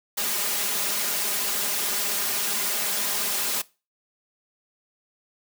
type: noise with comb filter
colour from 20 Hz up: white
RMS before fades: -26 dBFS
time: 0.17-3.62 s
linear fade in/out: 10 ms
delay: 4.9 ms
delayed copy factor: +0.9
effects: noise-tail reverb RT60 0.3 s tail -21 dB re dry + high-pass 200 Hz 12 dB/octave